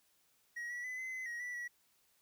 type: tone with pitch steps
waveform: triangle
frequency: 1900 / 1941 / 2009 / 2047 / 2036 / 1895 / 1964 / 1932 Hz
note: A#6 / B6 / B6 / C7 / C7 / A#6 / B6 / B6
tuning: +33 / -31 / +29 / -38 / -48 / +28 / -10 / -39 cents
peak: -38 dBFS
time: 0.56-1.68 s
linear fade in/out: 10 ms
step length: 140 ms
effects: white hiss -73 dBFS RMS until 2.21 s